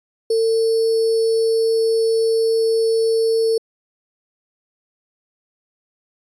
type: tone with sample-and-hold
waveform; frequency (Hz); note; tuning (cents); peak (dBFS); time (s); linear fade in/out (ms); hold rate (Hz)
sine; 450.6; A4; +41; -14; 0.3-3.58; 5; 4900
effects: resampled to 22050 Hz